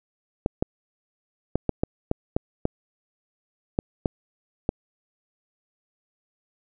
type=clicks; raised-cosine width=2 ms; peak=-8 dBFS; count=11; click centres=0.461 / 0.625 / 1.556 / 1.693 / 1.835 / 2.114 / 2.365 / 2.654 / 3.789 / 4.058 / 4.691 s; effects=none